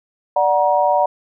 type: chord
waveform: sine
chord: D augmented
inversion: none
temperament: equal with one note detuned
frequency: 587.3 / 740 / 947.5 Hz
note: D5 / F#5 / A#5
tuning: 0 / 0 / +28 cents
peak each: -17 dBFS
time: 0.36-1.06 s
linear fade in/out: 5 ms
effects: none